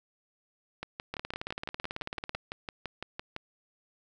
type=two click trains; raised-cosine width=0.3 ms; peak=-19 / -20 dBFS; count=23 / 16; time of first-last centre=1.14-2.349 / 0.83-3.364 s; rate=18.2 / 5.92 Hz; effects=none